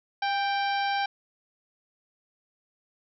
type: harmonic tone with a mistuned harmonic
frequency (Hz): 784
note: G5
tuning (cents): 0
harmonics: 1 / 2 / 3 / 4 / 5 / 6 / 7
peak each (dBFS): -26 / -32 / -36 / -38 / -40 / -42 / -43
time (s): 0.22-1.06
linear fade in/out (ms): 5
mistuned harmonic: 1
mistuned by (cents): +36
effects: none